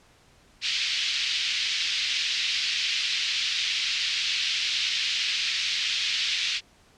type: band-pass noise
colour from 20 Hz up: pink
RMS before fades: -27 dBFS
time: 0.61-6.61 s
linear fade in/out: 50 ms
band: 2500 to 4900 Hz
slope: 24 dB/octave
effects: pink hiss -58 dBFS RMS until 6.97 s + low-pass 8000 Hz 12 dB/octave